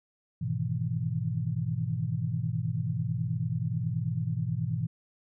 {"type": "chord", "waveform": "sine", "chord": "E major seventh", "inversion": "first", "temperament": "equal", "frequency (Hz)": [103.83, 123.47, 155.56, 164.81], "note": ["G#2", "B2", "D#3", "E3"], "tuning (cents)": [0, 0, 0, 0], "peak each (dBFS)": [-34, -31, -36, -33], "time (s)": [0.41, 4.87], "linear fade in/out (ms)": 10, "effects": []}